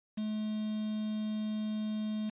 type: tone with quantisation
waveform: triangle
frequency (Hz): 214.6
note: A3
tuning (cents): -43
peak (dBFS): -30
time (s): 0.17-2.3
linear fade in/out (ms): 10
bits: 8
effects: resampled to 8000 Hz